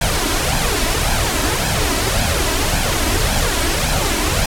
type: noise with flanger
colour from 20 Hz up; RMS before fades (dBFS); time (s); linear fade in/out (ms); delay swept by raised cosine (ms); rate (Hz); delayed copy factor
pink; -17; 0.01-4.46; 5; 1.2 to 3.1; 1.8; +0.6
effects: low-pass 12000 Hz 12 dB/octave